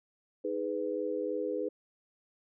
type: chord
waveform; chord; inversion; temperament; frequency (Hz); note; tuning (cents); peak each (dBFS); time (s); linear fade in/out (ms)
sine; G# minor; second; just; 311.5 / 415.3 / 498.4; D#4 / G#4 / B4; +2 / 0 / +16; -37 / -35 / -34; 0.44-1.69; 10
effects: none